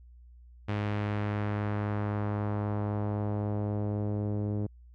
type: tone with low-pass filter sweep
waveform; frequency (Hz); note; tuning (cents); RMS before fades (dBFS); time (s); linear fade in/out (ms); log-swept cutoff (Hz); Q
sawtooth; 103.83; G#2; 0; -31; 0.68-4.67; 10; 2700 to 410; 1.1
effects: added 60 Hz sine -50 dBFS peak until 4.94 s